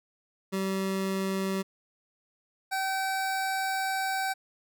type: tone pair in turn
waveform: 25% pulse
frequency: 192.2 / 768.8 Hz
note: G3 / G5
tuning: -34 / -34 cents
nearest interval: 2 octaves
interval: 2400 cents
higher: second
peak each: -24 dBFS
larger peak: neither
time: 0.52-1.63 / 2.71-4.34 s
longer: second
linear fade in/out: 20 ms
effects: none